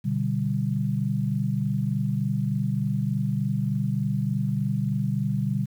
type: chord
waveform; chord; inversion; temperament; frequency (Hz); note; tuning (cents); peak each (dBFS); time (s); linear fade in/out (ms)
sine; G major; first; equal; 123.47 / 146.83 / 196; B2 / D3 / G3; 0 / 0 / 0; -27; 0.04-5.66; 20
effects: 9-bit